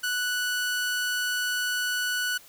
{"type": "tone", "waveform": "sawtooth", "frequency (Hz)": 1480, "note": "F#6", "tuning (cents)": 0, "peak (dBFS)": -22, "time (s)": [0.03, 2.38], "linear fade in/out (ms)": 10, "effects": ["white hiss -52 dBFS RMS until 2.48 s"]}